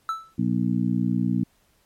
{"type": "tone with exponential decay", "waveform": "triangle", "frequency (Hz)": 1318.5, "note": "E6", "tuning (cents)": 0, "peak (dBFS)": -19, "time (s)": [0.09, 0.34], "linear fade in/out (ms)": 1, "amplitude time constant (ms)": 54}
{"type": "harmonic tone", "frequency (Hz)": 60, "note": "B1", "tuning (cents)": -49, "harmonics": [2, 3, 4, 5], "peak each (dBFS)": [-28, -24, -24, -30], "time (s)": [0.38, 1.44], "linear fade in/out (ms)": 10}
{"effects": ["pink hiss -64 dBFS RMS until 1.85 s", "MP3 64 kbps"]}